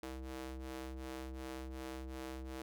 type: ring-modulated tone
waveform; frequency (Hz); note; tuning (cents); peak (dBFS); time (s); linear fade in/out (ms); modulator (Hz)
sawtooth; 130.9; C3; +1; -36; 0.03-2.62; 0; 195
effects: none